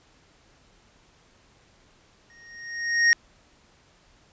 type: tone with exponential growth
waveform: square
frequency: 1864.7 Hz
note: A#6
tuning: in tune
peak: -14 dBFS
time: 2.3-3.13 s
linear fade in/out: 0 ms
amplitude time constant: 180 ms
effects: pink hiss -59 dBFS RMS until 4.32 s + resampled to 16000 Hz